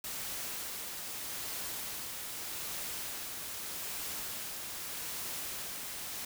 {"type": "noise with tremolo", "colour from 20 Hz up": "white", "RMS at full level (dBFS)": -39, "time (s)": [0.04, 6.25], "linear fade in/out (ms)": 2, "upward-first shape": "sine", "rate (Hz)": 0.81, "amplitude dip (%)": 25, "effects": []}